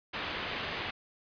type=low-pass noise; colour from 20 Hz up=white; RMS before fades=-37 dBFS; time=0.13-0.91 s; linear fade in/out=10 ms; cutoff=3400 Hz; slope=24 dB/octave; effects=resampled to 11025 Hz